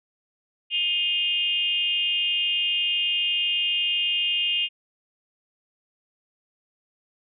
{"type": "tone with frequency modulation", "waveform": "sine", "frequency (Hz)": 2826, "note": "F7", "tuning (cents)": 20, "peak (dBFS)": -21, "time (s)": [0.7, 4.69], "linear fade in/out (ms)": 50, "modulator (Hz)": 340, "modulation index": 0.82, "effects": []}